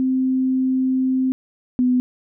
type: tone pair in turn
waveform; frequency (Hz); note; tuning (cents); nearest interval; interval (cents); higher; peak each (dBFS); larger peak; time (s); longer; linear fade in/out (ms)
sine; 260 / 250.6; C4 / B3; -11 / +25; minor second; 64; first; -16 / -14; second; 0-1.32 / 1.79-2; first; 0
effects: none